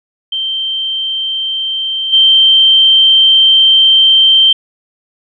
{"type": "tone with level steps", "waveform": "sine", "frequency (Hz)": 3132, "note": "G7", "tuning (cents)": -2, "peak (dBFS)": [-14, -4], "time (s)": [0.32, 4.53], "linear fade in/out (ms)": 5, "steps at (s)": 2.12, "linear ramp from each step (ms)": 20, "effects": []}